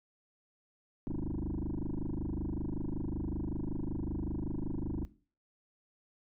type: tone with frequency modulation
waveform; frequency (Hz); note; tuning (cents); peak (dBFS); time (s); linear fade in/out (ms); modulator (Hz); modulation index
sine; 138.59; C#3; 0; -30; 1.07-5.05; 0; 25.3; 7.7
effects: noise-tail reverb RT60 0.4 s tail -18 dB re dry + tanh soft clip ceiling -32 dBFS